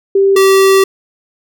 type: tone pair in turn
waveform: sine / square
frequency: 392 / 386.8 Hz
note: G4 / G4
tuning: 0 / -23 cents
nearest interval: unison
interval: 23 cents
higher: first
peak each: -6 dBFS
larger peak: neither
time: 0.15-0.36 / 0.36-0.84 s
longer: second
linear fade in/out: 5 ms
effects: none